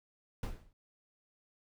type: noise with exponential decay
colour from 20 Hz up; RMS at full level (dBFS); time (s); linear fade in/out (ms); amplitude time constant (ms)
brown; -31; 0.43-0.73; 2; 65
effects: none